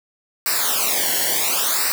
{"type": "noise with flanger", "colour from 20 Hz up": "white", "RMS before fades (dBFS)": -20, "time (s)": [0.46, 1.92], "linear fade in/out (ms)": 0, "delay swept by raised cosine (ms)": [0.3, 0.82], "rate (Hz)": 0.7, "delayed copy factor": -0.9, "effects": []}